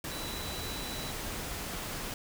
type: tone in noise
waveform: sine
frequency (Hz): 3951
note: B7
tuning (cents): 0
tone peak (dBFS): -43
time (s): 0.11-1.11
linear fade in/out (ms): 2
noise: pink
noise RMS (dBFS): -38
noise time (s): 0.04-2.14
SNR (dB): -8
effects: none

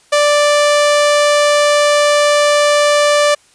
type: tone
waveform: sawtooth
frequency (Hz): 587.3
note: D5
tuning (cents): 0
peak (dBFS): -5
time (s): 0.12-3.35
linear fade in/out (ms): 10
effects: white hiss -50 dBFS RMS until 3.54 s + resampled to 22050 Hz

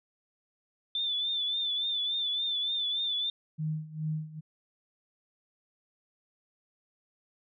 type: tone with vibrato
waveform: sine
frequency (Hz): 3528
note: A7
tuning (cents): +4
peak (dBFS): -28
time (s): 0.95-3.3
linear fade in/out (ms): 2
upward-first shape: triangle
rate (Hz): 3.5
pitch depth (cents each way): 67
type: tone with tremolo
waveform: sine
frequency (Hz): 155.56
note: D#3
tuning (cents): 0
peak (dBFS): -28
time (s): 3.58-4.41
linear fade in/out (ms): 20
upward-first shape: sine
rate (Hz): 2.4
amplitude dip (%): 85
effects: none

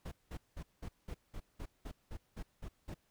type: noise bursts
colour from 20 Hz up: brown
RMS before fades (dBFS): -43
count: 12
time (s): 0.05-2.944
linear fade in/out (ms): 10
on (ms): 67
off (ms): 190
effects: pink hiss -75 dBFS RMS until 3.1 s

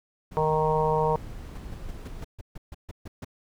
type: noise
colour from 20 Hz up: brown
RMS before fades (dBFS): -39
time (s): 0.31-2.24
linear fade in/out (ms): 10
type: harmonic tone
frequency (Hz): 155.56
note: D#3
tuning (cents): 0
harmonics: 1 / 3 / 4 / 5 / 6 / 7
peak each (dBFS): -29 / -25 / -31 / -32 / -26 / -35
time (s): 0.37-1.16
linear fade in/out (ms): 0
type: noise bursts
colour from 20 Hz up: brown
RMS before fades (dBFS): -37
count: 11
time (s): 1.55-3.247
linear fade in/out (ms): 5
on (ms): 27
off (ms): 140
effects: none

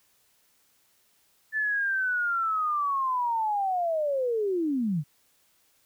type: linear sweep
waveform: sine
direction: down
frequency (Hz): 1760 to 135.9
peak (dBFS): -24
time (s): 1.52-5.04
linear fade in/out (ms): 50
effects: white hiss -66 dBFS RMS until 5.85 s

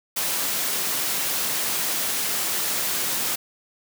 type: high-pass noise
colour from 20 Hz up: white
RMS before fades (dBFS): -25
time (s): 0.16-3.36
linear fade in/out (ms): 10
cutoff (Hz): 140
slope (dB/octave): 12
effects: none

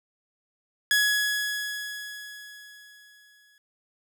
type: tone with exponential decay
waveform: sawtooth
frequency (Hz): 1681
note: G#6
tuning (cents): +20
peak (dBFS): -15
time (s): 0.91-3.58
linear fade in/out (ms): 1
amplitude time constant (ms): 580
effects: none

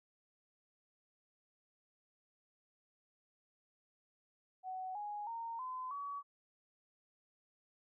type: tone with pitch steps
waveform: sine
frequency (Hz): 748 / 830 / 920.9 / 1021.8 / 1133.8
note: F#5 / G#5 / A#5 / C6 / C#6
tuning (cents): +19 / -1 / -21 / -41 / +39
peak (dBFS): -40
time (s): 4.63-6.23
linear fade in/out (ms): 50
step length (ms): 320
effects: none

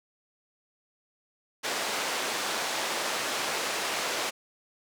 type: band-pass noise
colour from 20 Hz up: pink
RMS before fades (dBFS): -31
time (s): 1.63-4.31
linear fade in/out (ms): 20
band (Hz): 490 to 7800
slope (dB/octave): 12
effects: none

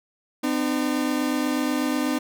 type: tone pair together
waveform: 40% pulse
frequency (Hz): 254.7 / 302.9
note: C4 / D#4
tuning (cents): -46 / -46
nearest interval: minor third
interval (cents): 300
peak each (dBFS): -24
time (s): 0.43-2.19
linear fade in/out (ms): 10
effects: none

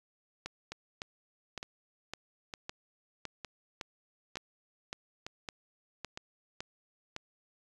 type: two click trains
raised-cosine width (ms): 0.2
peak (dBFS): -23 / -21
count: 7 / 13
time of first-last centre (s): 0.72-6.175 / 0.46-7.164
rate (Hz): 1.1 / 1.79
effects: resampled to 24000 Hz

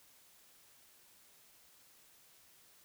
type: silence
effects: white hiss -64 dBFS RMS until 2.84 s

